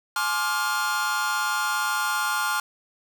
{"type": "chord", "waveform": "45% pulse", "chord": "D half-diminished seventh", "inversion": "second", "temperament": "just", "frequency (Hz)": [845.8, 1057.2, 1174.7, 1409.6], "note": ["Ab5", "C6", "D6", "F6"], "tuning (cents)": [31, 18, 0, 16], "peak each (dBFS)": [-31, -30, -31, -26], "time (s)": [0.16, 2.6], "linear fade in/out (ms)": 2, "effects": []}